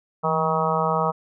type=harmonic tone with a mistuned harmonic; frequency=158.8 Hz; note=D#3; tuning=36 cents sharp; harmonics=1 / 3 / 4 / 5 / 6 / 7 / 8; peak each=-27 / -27 / -27 / -27 / -27 / -27 / -27 dBFS; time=0.23-1.12 s; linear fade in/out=20 ms; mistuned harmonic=1; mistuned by=+92 cents; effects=none